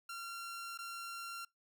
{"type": "tone with dropouts", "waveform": "sawtooth", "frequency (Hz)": 1374, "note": "F6", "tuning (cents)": -29, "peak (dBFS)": -39, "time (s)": [0.09, 1.45], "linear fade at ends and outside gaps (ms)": 5, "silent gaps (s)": [0.776, 0.787], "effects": ["noise-tail reverb RT60 0.2 s tail -25 dB re dry"]}